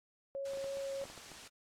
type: tone with vibrato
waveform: sine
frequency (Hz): 549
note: C#5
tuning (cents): -17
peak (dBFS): -37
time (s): 0.35-1.04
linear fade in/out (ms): 0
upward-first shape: sine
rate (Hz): 3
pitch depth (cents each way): 8
type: noise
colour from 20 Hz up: white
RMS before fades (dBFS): -49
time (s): 0.45-1.48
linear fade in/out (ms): 5
type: clicks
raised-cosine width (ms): 1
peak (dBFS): -37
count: 9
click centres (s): 0.535 / 0.573 / 0.643 / 0.771 / 1.015 / 1.054 / 1.1 / 1.177 / 1.317
effects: low-pass 7000 Hz 12 dB/octave + AAC 64 kbps